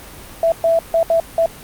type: tone bursts at uneven times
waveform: sine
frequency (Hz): 662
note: E5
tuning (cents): +7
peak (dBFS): -11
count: 5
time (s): 0.43-0.52 / 0.64-0.79 / 0.94-1.03 / 1.1-1.2 / 1.38-1.46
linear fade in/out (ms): 2
effects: pink hiss -37 dBFS RMS until 1.63 s + Opus 32 kbps